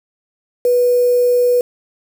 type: tone with quantisation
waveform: sine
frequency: 490 Hz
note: B4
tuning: 14 cents flat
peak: -10 dBFS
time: 0.65-1.61 s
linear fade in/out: 2 ms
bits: 5
effects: none